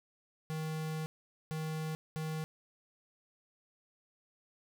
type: tone bursts at uneven times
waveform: square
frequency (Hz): 157.3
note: D#3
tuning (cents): +19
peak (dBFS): -36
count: 3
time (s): 0.5-1.06 / 1.51-1.95 / 2.16-2.44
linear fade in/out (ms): 0
effects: none